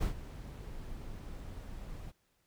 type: noise with ADSR envelope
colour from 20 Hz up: brown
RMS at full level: -29 dBFS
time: 0-2.12 s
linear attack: 24 ms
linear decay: 110 ms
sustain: -15 dB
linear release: 19 ms
effects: pink hiss -75 dBFS RMS until 2.46 s